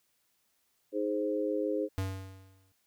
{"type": "chord", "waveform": "sine", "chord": "Ab major", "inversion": "second", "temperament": "equal with one note detuned", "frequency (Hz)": [311.1, 416.5, 523.3], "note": ["Eb4", "Ab4", "C5"], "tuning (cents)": [0, 5, 0], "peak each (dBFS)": -33, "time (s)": [0.92, 1.89], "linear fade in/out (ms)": 50}
{"type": "tone with exponential decay", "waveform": "square", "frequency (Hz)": 95.5, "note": "G2", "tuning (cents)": -45, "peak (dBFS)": -29, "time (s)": [1.98, 2.72], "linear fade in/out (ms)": 0, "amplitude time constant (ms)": 160}
{"effects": ["white hiss -74 dBFS RMS until 2.86 s"]}